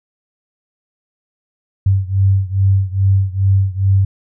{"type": "beating tone pair", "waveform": "sine", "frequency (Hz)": [96.1, 98.5], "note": ["G2", "G2"], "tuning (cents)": [-34, 9], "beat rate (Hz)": 2.4, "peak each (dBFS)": [-13, -15], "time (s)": [1.86, 4.05], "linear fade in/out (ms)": 5, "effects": []}